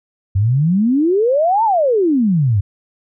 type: exponential two-way sweep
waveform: sine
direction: up then down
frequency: 92.5 to 932.3 to 92.5 Hz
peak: -11 dBFS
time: 0.35-2.61 s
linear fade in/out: 10 ms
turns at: 1.64 s
effects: none